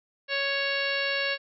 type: harmonic tone with a mistuned harmonic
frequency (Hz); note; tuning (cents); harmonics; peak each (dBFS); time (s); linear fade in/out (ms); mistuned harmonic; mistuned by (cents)
555; C#5; +2; 1 / 2 / 3 / 4 / 5 / 6 / 7 / 8 / 10; -32 / -40 / -30 / -34 / -32 / -41 / -36 / -36 / -43; 0.28-1.38; 50; 10; -51
effects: none